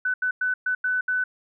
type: tone bursts at uneven times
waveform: sine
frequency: 1500 Hz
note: F#6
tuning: 23 cents sharp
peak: -21 dBFS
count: 6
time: 0.05-0.14 / 0.22-0.31 / 0.41-0.54 / 0.66-0.75 / 0.84-1.01 / 1.08-1.24 s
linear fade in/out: 5 ms
effects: none